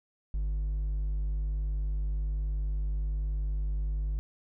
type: tone with hard clipping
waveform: sine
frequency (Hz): 50.6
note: G#1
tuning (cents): -44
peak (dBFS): -29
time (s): 0.34-4.19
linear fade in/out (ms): 0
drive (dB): 3
effects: none